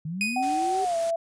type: linear sweep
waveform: sine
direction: up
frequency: 149 to 404 Hz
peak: -29 dBFS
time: 0.05-0.85 s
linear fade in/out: 5 ms
type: tone with exponential decay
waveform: 40% pulse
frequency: 2489 Hz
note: D#7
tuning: in tune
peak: -21 dBFS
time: 0.21-0.77 s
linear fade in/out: 1 ms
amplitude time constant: 120 ms
type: tone with pitch glide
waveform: sine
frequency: 758 to 667.5 Hz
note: F#5 to E5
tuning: +42 to +22 cents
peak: -23 dBFS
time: 0.36-1.16 s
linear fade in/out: 5 ms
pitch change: -220 cents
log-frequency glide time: 0.81-0.96 s
type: noise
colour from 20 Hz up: white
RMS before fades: -39 dBFS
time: 0.42-1.11 s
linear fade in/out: 10 ms
effects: resampled to 22050 Hz